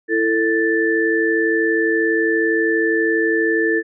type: tone cluster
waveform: sine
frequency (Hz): 333.4 / 445.7 / 1761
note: E4 / A4 / A6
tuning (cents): +20 / +22 / +1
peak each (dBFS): -19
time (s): 0.08-3.83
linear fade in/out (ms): 50
effects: none